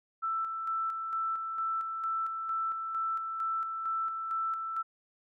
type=tone with tremolo; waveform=sine; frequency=1327 Hz; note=E6; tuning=11 cents sharp; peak=-29 dBFS; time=0.22-4.83 s; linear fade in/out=20 ms; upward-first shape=square; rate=2.2 Hz; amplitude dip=40%; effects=none